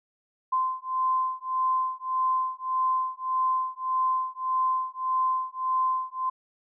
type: beating tone pair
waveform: sine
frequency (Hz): 1035 / 1036.7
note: C6 / C6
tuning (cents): -19 / -16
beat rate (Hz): 1.7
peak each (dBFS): -27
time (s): 0.52-6.3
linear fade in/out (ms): 10
effects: none